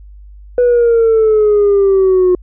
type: exponential sweep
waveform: sine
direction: down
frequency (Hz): 493.9 to 360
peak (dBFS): -5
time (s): 0.58-2.35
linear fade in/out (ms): 2
effects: tanh soft clip ceiling -5 dBFS + added 50 Hz sine -33 dBFS peak until 2.42 s